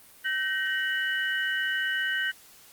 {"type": "tone cluster", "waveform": "sine", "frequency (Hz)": [1540, 1875, 2959], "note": ["G6", "A#6", "F#7"], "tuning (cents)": [-31, 10, -1], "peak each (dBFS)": [-28, -30, -33], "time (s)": [0.24, 2.32], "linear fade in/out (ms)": 20, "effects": ["white hiss -53 dBFS RMS until 2.72 s", "Opus 32 kbps"]}